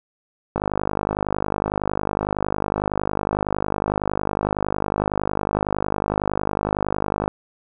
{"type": "click train", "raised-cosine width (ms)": 1, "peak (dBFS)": -7, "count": 343, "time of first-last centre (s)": [0.56, 7.279], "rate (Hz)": 50.9, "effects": []}